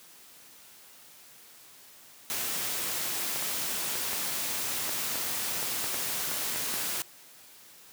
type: noise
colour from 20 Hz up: white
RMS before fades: -32 dBFS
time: 2.3-7.02 s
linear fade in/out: 0 ms
type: clicks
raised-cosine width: 0.5 ms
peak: -21 dBFS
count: 12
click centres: 3.36 / 3.425 / 3.955 / 4.132 / 4.893 / 5.156 / 5.628 / 5.842 / 5.944 / 6.315 / 6.56 / 6.74 s
effects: white hiss -53 dBFS RMS until 7.92 s + high-pass 100 Hz 12 dB/octave